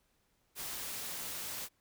white noise, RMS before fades -41 dBFS, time 0.55-1.69 s, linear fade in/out 50 ms, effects pink hiss -75 dBFS RMS until 1.8 s

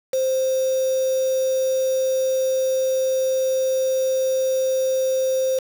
sine tone with quantisation, 523.3 Hz, C5, in tune, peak -18 dBFS, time 0.13-5.59 s, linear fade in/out 5 ms, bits 5, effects none

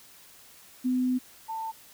sine tone pair in turn, 253.3 / 891.8 Hz, B3 / A5, +44 / +23 cents, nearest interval octave + minor seventh, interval 2179 cents, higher second, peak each -23 / -31 dBFS, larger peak first, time 0.84-1.19 / 1.48-1.72 s, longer first, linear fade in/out 20 ms, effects white hiss -53 dBFS RMS until 1.93 s

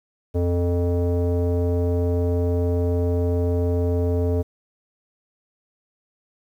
square tone with low-pass filter, 87.31 Hz, F2, in tune, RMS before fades -21 dBFS, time 0.34-4.43 s, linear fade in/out 20 ms, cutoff 510 Hz, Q 4, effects 9-bit

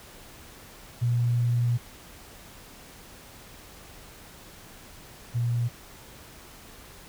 sine tone pair in turn, 120 / 119.24 Hz, B2 / A#2, -49 / +40 cents, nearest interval unison, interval 11 cents, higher first, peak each -21 / -23 dBFS, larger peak first, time 1.01-1.78 / 5.34-5.69 s, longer first, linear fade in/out 20 ms, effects pink hiss -48 dBFS RMS until 7.08 s

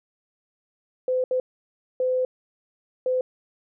sine tone bursts at uneven times, 510 Hz, C5, 44 cents flat, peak -20 dBFS, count 4, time 1.08-1.24 / 1.31-1.4 / 2-2.25 / 3.06-3.21 s, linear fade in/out 2 ms, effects none

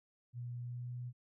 sine tone with pitch glide, 121.3 to 122.92 Hz, B2 to B2, -31 to -8 cents, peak -40 dBFS, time 0.33-1.13 s, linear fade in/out 50 ms, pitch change +23 cents, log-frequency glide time 0.61-0.91 s, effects none

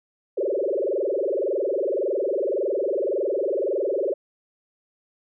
sine tone with frequency modulation, 471.6 Hz, A#4, 20 cents sharp, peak -21 dBFS, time 0.37-4.14 s, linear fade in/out 10 ms, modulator 21.8 Hz, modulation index 5.1, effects none

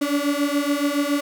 35% pulse beating tone pair, 283.8 / 290.9 Hz, C#4 / D4, +41 / -16 cents, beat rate 7.1 Hz, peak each -21 dBFS, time 0.01-1.21 s, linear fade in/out 10 ms, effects none

